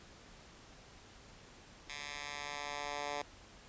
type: tone with high-pass filter sweep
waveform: 10% pulse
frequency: 145 Hz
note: D3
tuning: 22 cents flat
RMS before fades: -42 dBFS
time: 1.89-3.22 s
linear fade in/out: 5 ms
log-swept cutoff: 2000 to 620 Hz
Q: 0.88
effects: pink hiss -57 dBFS RMS until 3.68 s + resampled to 16000 Hz